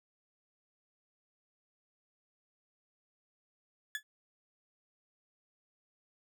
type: tone with exponential decay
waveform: 35% pulse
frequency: 1715 Hz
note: A6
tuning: 45 cents flat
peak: -29 dBFS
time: 3.95-4.03 s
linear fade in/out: 1 ms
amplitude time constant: 16 ms
effects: none